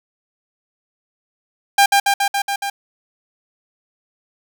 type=tone with echo; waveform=sawtooth; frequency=799 Hz; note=G5; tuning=33 cents sharp; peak=-5 dBFS; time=1.78-1.86 s; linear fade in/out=5 ms; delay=140 ms; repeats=6; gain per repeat=-2 dB; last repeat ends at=2.7 s; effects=none